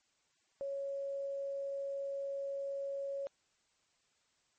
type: tone with quantisation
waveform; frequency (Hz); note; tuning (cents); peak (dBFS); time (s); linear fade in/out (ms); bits
sine; 554.4; C#5; 0; -36; 0.61-3.27; 0; 11
effects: white hiss -75 dBFS RMS until 4.58 s + MP3 32 kbps